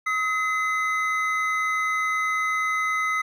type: tone pair together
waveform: triangle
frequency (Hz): 1272.7 / 2042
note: D#6 / C7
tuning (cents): +39 / -43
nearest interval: minor sixth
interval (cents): 818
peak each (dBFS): -23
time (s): 0.06-3.22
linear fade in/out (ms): 10
effects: none